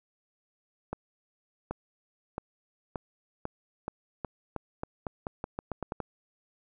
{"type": "accelerating click train", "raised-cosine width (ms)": 1, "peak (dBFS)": -19, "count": 17, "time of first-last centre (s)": [0.93, 6.003], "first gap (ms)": 780, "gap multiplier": 0.86, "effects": []}